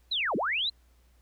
sine linear two-way sweep, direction down then up, 4155 to 164.81 to 4155 Hz, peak -26 dBFS, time 0.11-0.7 s, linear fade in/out 10 ms, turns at 0.36 s, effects added 60 Hz sine -59 dBFS peak until 1.21 s + pink hiss -69 dBFS RMS until 1.21 s

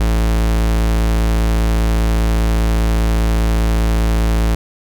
45% pulse tone, 55 Hz, A1, in tune, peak -12 dBFS, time 0-4.55 s, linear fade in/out 5 ms, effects none

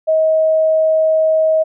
sine tone, 634 Hz, D#5, 32 cents sharp, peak -10 dBFS, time 0.07-1.64 s, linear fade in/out 20 ms, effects none

